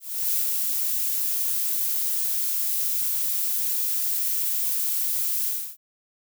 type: noise with ADSR envelope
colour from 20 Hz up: violet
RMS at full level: -23 dBFS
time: 0-5.77 s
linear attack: 320 ms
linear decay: 130 ms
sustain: -2 dB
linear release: 310 ms
effects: none